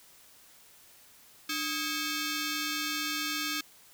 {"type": "ring-modulated tone", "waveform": "10% pulse", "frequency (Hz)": 965, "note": "B5", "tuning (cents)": -40, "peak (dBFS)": -19, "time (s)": [1.49, 3.61], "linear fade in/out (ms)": 5, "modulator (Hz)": 668, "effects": ["white hiss -57 dBFS RMS until 3.93 s"]}